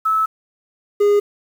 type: tone pair in turn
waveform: sine / triangle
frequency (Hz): 1303 / 410.4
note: E6 / G#4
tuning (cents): -20 / -21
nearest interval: octave + minor sixth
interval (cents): 2001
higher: first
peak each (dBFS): -14 / -9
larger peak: second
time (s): 0.05-0.26 / 1-1.2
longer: first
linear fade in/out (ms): 10
effects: 7-bit

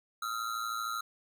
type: ring-modulated tone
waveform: square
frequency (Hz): 1318.5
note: E6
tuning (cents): 0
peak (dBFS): -31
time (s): 0.22-1.01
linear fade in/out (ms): 5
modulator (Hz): 56.5
effects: none

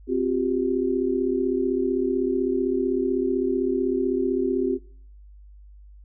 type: chord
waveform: sine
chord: C suspended fourth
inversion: none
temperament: equal with one note detuned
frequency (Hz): 261.6 / 356.2 / 392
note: C4 / F4 / G4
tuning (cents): 0 / +34 / 0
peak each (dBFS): -25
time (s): 0.07-4.79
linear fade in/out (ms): 50
effects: noise-tail reverb RT60 0.6 s tail -24 dB re dry + added 50 Hz sine -44 dBFS peak until 6.04 s

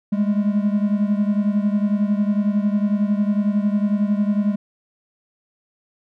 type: beating tone pair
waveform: triangle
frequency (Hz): 203.3 / 214.3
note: G#3 / A3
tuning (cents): -37 / -45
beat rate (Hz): 11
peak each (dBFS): -16 / -20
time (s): 0.12-4.56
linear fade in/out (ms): 10
effects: none

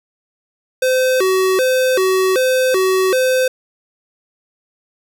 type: tone with vibrato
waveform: square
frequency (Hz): 440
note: A4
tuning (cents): 0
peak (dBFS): -13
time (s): 0.82-3.48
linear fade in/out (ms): 5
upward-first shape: square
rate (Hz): 1.3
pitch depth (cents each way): 270
effects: none

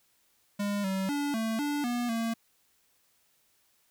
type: tone with pitch steps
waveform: square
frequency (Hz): 203.3 / 191.4 / 287.5 / 223.3 / 291 / 241.6 / 228.1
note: G#3 / G3 / D4 / A3 / D4 / B3 / A#3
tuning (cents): -37 / -41 / -37 / +26 / -16 / -38 / -37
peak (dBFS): -29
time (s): 0.59-2.34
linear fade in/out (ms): 10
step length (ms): 250
effects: white hiss -69 dBFS RMS until 3.9 s

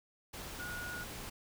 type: tone in noise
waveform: sine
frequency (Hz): 1446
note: F#6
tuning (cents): -40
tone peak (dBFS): -41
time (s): 0.59-1.04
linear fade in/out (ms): 10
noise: pink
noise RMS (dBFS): -45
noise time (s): 0.33-1.3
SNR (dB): +1
effects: none

